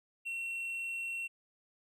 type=tone; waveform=triangle; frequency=2721 Hz; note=F7; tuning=46 cents flat; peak=-34 dBFS; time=0.25-1.28 s; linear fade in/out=20 ms; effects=none